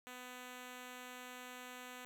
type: tone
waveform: 5% pulse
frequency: 250 Hz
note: B3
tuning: 21 cents sharp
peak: -37 dBFS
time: 0.07-2.05 s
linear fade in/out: 0 ms
effects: none